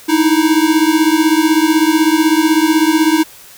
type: beating tone pair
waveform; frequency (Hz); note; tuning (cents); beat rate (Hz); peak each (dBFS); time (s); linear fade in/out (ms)
square; 308.3 / 324.3; D#4 / E4; -16 / -28; 16; -13; 0.08-3.24; 20
effects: white hiss -39 dBFS RMS until 3.57 s